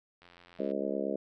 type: click train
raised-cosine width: 0.3 ms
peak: -39 dBFS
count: 44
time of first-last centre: 0.22-0.712 s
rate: 87.4 Hz
type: harmonic tone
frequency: 69 Hz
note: C#2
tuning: 7 cents flat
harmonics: 3 / 4 / 5 / 6 / 7 / 8 / 9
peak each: -38 / -38 / -38 / -38 / -38 / -38 / -38 dBFS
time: 0.59-1.16 s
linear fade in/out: 5 ms
effects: none